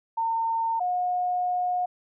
sine tone pair in turn, 909 / 721.5 Hz, A#5 / F#5, -44 / -44 cents, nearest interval major third, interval 400 cents, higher first, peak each -23 / -23 dBFS, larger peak neither, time 0.17-0.8 / 0.8-1.86 s, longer second, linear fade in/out 10 ms, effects none

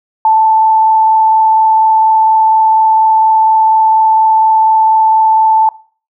sine tone with frequency modulation, 880 Hz, A5, in tune, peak -5 dBFS, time 0.25-5.69 s, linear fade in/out 2 ms, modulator 24.2 Hz, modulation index 0.36, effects noise-tail reverb RT60 0.4 s tail -19 dB re dry

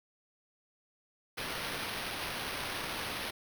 white noise with sample-and-hold, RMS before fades -38 dBFS, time 1.37-3.31 s, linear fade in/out 10 ms, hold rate 7350 Hz, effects none

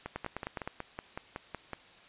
two click trains, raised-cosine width 0.5 ms, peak -22 / -20 dBFS, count 10 / 6, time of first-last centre 0.06-1.733 / 0.16-0.675 s, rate 5.38 / 9.7 Hz, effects white hiss -56 dBFS RMS until 2.08 s + resampled to 8000 Hz

